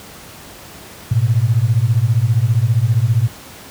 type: beating tone pair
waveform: sine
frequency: 107.3 / 122.3 Hz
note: A2 / B2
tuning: -43 / -16 cents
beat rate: 15 Hz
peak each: -14 dBFS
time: 1.11-3.28 s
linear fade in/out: 5 ms
effects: pink hiss -37 dBFS RMS until 3.7 s + high-pass 60 Hz 12 dB/octave